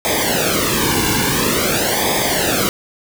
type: noise with flanger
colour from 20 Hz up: pink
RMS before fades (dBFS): -17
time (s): 0.05-2.69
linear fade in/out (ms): 0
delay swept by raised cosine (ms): 0.7 to 1.6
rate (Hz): 0.48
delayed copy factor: -1
effects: none